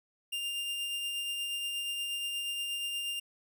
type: tone with tremolo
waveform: 45% pulse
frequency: 2800 Hz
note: F7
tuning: 4 cents sharp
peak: -32 dBFS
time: 0.32-3.2 s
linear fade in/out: 10 ms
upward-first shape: triangle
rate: 8.4 Hz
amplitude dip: 30%
effects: none